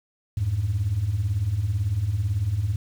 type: beating tone pair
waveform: sine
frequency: 87 / 105 Hz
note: F2 / G#2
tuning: -6 / +19 cents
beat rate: 18 Hz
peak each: -26 / -22 dBFS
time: 0.37-2.76 s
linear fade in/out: 5 ms
effects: tanh soft clip ceiling -16 dBFS + 8-bit